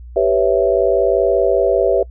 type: chord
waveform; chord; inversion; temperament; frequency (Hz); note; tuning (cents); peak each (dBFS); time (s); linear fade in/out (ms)
sine; C# half-diminished seventh; second; equal; 392 / 493.9 / 554.4 / 659.3; G4 / B4 / C#5 / E5; 0 / 0 / 0 / 0; -17; 0.16-2.03; 5
effects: noise-tail reverb RT60 0.1 s tail -26 dB re dry + added 60 Hz sine -32 dBFS peak until 2.1 s